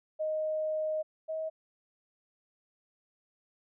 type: tone pair in turn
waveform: sine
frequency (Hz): 622.3 / 635.4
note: D#5 / D#5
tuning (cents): 0 / +36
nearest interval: unison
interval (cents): 36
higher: second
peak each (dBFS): -29 / -32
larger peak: first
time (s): 0.19-1.03 / 1.28-1.5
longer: first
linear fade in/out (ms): 20
effects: none